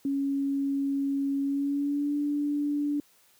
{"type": "tone with pitch glide", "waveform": "sine", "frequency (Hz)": [277.2, 291], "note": ["C#4", "D4"], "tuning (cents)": [0, -16], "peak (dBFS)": -25, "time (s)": [0.05, 3], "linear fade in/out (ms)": 2, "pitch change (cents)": 84, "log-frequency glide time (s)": [1.42, 2.16], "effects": ["white hiss -62 dBFS RMS until 3.39 s", "high-pass 80 Hz 12 dB/octave"]}